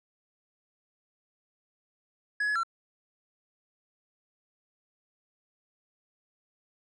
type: tone with pitch steps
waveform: triangle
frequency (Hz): 1681 / 1695 / 1356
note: G#6 / G#6 / E6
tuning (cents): +20 / +35 / +49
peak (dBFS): -24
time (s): 2.4-2.634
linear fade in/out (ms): 5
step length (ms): 78
effects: resampled to 24000 Hz